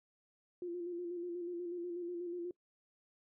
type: tone with vibrato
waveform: sine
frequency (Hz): 349.2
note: F4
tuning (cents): 0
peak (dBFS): -38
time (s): 0.62-2.51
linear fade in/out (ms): 2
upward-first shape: square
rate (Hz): 8.2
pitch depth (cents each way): 33
effects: noise-tail reverb RT60 0.1 s tail -23 dB re dry